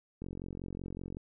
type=click train; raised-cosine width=3 ms; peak=-28 dBFS; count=44; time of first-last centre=0.22-1.169 s; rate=45.3 Hz; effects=none